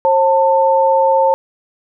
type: tone pair together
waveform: sine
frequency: 536.4 / 892 Hz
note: C5 / A5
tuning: +43 / +23 cents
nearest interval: major sixth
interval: 880 cents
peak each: -12 dBFS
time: 0.05-1.34 s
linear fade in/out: 0 ms
effects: none